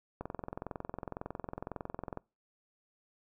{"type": "click train", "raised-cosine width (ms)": 1, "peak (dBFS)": -24, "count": 44, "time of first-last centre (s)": [0.21, 2.173], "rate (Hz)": 21.9, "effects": ["noise-tail reverb RT60 0.3 s tail -25 dB re dry"]}